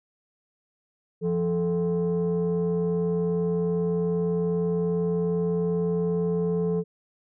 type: tone pair together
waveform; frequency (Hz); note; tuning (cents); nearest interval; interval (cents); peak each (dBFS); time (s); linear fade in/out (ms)
sine; 172.8 / 435.9; F3 / A4; -18 / -16; octave + major third; 1602; -23; 1.21-6.84; 50
effects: tanh soft clip ceiling -19 dBFS